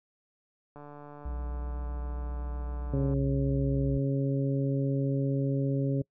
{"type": "click train", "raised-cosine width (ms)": 1, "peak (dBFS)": -33, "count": 348, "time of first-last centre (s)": [0.76, 3.137], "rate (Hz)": 146}
{"type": "tone with vibrato", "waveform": "triangle", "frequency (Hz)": 61.2, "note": "B1", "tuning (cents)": -15, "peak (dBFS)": -30, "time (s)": [1.25, 3.98], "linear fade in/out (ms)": 5, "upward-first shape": "square", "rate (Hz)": 7.7, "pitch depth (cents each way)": 32}
{"type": "harmonic tone", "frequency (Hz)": 137.3, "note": "C#3", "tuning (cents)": -16, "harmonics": [1, 2, 3, 4], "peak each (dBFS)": [-27, -31, -36, -37], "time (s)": [2.93, 6.02], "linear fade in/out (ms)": 5}
{"effects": ["noise-tail reverb RT60 0.1 s tail -25 dB re dry"]}